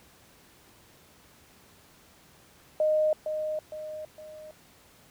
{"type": "tone with echo", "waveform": "sine", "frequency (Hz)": 617, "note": "D#5", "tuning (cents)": -15, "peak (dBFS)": -21, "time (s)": [2.8, 3.13], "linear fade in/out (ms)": 2, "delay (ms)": 460, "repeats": 3, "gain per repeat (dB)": -7, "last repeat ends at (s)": 4.51, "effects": ["pink hiss -57 dBFS RMS until 5.1 s", "high-pass 60 Hz 12 dB/octave"]}